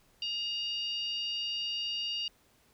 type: harmonic tone with a mistuned harmonic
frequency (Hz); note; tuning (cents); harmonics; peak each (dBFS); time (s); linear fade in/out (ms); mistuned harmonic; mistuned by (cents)
932.3; A#5; 0; 3 / 4 / 5 / 6; -33 / -47 / -39 / -51; 0.22-2.28; 2; 3; +30
effects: pink hiss -66 dBFS RMS until 2.73 s